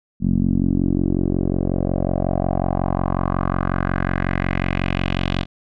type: tone with low-pass filter sweep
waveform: 10% pulse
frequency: 45.49 Hz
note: F#1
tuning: 29 cents flat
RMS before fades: -20 dBFS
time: 0.2-5.46 s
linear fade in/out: 50 ms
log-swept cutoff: 210 to 3500 Hz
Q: 2.8
effects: none

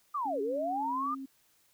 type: linear two-way sweep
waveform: sine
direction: down then up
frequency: 1237 to 392 to 1237 Hz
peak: -30 dBFS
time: 0.14-1.15 s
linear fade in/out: 10 ms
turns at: 0.41 s
type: tone with pitch glide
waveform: sine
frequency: 279.2 to 268.8 Hz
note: C#4 to C4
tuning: +13 to +47 cents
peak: -38 dBFS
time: 0.25-1.26 s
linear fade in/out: 10 ms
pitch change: -66 cents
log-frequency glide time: 0.78-0.91 s
effects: white hiss -68 dBFS RMS until 1.73 s

